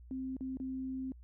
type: tone with dropouts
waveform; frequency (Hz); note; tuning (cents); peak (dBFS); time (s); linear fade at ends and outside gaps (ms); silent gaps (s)
sine; 261.6; C4; 0; -36; 0.11-1.12; 1; 0.367-0.408 / 0.571-0.6
effects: added 60 Hz sine -51 dBFS peak until 1.23 s